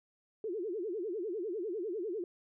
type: tone with vibrato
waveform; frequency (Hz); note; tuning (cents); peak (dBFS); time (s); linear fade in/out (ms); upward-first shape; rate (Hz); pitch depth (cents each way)
sine; 391.5; G4; -2; -34; 0.44-2.24; 2; sine; 10; 260
effects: none